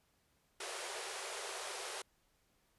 pink band-pass noise, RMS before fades -44 dBFS, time 0.6-2.02 s, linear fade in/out 5 ms, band 370 to 11000 Hz, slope 96 dB/octave, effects pink hiss -75 dBFS RMS until 2.78 s + resampled to 32000 Hz

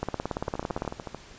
two click trains, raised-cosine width 1 ms, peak -20 / -14 dBFS, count 10 / 16, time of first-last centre 0.48-1.147 / 0.03-0.877 s, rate 13.5 / 17.7 Hz, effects pink hiss -49 dBFS RMS until 1.38 s + resampled to 16000 Hz

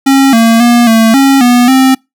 square tone with pitch steps, 271.6 / 228.1 / 238.7 / 224.7 / 272.7 / 244.1 / 263.1 Hz, C#4 / A#3 / A#3 / A3 / C#4 / B3 / C4, -35 / -37 / +41 / +37 / -28 / -20 / +10 cents, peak -4 dBFS, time 0.06-1.95 s, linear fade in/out 10 ms, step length 270 ms, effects noise-tail reverb RT60 0.2 s tail -26 dB re dry

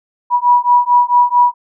sine beating tone pair, 971 / 975.5 Hz, B5 / B5, -30 / -22 cents, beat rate 4.5 Hz, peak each -11 dBFS, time 0.3-1.54 s, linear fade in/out 50 ms, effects none

